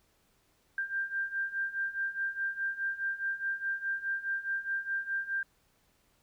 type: beating tone pair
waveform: sine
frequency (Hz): 1583 / 1587.8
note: G6 / G6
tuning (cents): +17 / +22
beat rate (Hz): 4.8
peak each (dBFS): -36 / -33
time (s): 0.78-5.43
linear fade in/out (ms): 2
effects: pink hiss -70 dBFS RMS until 6.22 s